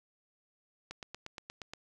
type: click train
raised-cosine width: 0.2 ms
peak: -25 dBFS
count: 8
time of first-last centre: 0.91-1.735 s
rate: 8.48 Hz
effects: none